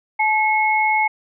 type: tone pair together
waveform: sine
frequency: 862.3 / 2178 Hz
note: A5 / C#7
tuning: -35 / -31 cents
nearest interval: octave + major third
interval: 1604 cents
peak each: -17 / -18 dBFS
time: 0.19-1.08 s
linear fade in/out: 10 ms
effects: none